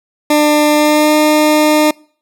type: tone with pitch glide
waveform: 20% pulse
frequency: 299 to 304.1 Hz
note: D4 to D#4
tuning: +31 to -40 cents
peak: -3 dBFS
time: 0.3-1.91 s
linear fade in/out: 5 ms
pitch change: +29 cents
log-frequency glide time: 0.74-1.15 s
effects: noise-tail reverb RT60 0.5 s tail -26 dB re dry